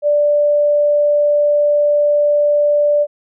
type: tone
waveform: sine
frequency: 587.3 Hz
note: D5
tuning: in tune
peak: -10 dBFS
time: 0.02-3.07 s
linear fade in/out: 50 ms
effects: none